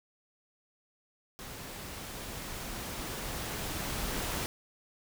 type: noise with level ramp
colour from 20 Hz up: pink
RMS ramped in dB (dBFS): -44 to -34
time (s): 1.39-4.46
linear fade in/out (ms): 0
effects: none